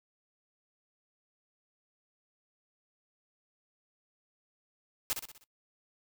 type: noise with echo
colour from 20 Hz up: white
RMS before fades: -31 dBFS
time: 5.1-5.13 s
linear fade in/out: 0 ms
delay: 62 ms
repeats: 5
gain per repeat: -6 dB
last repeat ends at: 5.44 s
effects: noise-tail reverb RT60 0.1 s tail -20 dB re dry